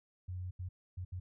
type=tone bursts at uneven times; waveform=sine; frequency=91 Hz; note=F#2; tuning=28 cents flat; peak=-38 dBFS; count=4; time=0.28-0.51 / 0.59-0.69 / 0.97-1.05 / 1.12-1.2 s; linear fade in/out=10 ms; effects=none